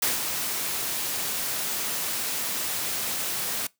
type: noise with ADSR envelope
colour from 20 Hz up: white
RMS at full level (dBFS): -23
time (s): 0.02-3.67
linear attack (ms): 5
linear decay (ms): 160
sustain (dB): -6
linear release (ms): 5
effects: noise-tail reverb RT60 0.2 s tail -23 dB re dry + high-pass 100 Hz 12 dB/octave